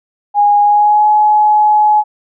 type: tone with pitch glide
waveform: sine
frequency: 823 to 846.1 Hz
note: G#5 to G#5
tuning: -16 to +32 cents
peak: -6 dBFS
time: 0.34-2.04 s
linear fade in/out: 50 ms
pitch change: +48 cents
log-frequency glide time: 0.62-1.07 s
effects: none